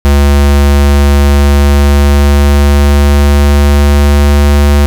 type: tone with pitch glide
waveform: square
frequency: 71.1 to 72.09 Hz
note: C#2 to D2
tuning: +45 to -32 cents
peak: -4 dBFS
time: 0.05-4.86 s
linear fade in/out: 0 ms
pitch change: +23 cents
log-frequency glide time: 1.33-4.65 s
effects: none